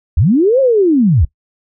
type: linear two-way sweep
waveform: sine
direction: up then down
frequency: 58.27 to 552 to 58.27 Hz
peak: -7 dBFS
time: 0.17-1.25 s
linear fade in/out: 5 ms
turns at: 0.6 s
effects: noise-tail reverb RT60 0.1 s tail -20 dB re dry